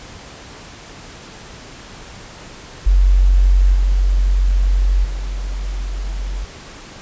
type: tone with level steps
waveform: sine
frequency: 46.25 Hz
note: F#1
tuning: in tune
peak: -8 / -11 / -20 dBFS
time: 2.86-6.45 s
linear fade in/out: 10 ms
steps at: 3.74 / 5.04 s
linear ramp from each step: 10 ms
effects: pink hiss -37 dBFS RMS until 7.01 s + resampled to 16000 Hz